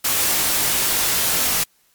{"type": "noise with comb filter", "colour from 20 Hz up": "white", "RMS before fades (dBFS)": -19, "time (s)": [0.04, 1.64], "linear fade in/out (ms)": 10, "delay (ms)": 20, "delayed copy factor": -0.55, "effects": ["white hiss -60 dBFS RMS until 1.94 s", "MP3 96 kbps"]}